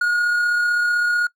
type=tone with amplitude modulation; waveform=triangle; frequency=1440 Hz; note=F#6; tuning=47 cents flat; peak=-13 dBFS; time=0.01-1.27 s; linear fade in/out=5 ms; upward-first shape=sine; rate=35.8 Hz; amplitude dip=25%; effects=noise-tail reverb RT60 0.1 s tail -22 dB re dry